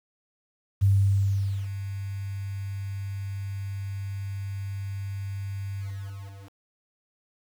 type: tone with ADSR envelope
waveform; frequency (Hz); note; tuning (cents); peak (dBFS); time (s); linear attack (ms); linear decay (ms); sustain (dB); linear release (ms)
sine; 98.5; G2; +9; -16; 0.81-6.58; 21; 840; -14; 780
effects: 8-bit